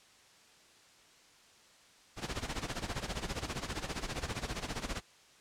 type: noise with tremolo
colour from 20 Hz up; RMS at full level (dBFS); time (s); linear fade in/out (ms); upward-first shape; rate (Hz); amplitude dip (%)
pink; -35; 2.16-5.02; 50; sine; 15; 80
effects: white hiss -61 dBFS RMS until 5.4 s + low-pass 7000 Hz 12 dB/octave